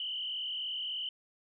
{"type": "tone with frequency modulation", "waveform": "sine", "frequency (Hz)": 2995, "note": "F#7", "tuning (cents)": 20, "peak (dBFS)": -34, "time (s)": [0, 1.09], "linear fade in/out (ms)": 2, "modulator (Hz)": 43.4, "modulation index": 2.7, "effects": []}